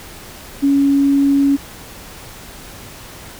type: tone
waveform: sine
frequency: 279.1 Hz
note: C#4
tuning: 12 cents sharp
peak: -10 dBFS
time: 0.62-1.57 s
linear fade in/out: 20 ms
effects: pink hiss -36 dBFS RMS until 3.39 s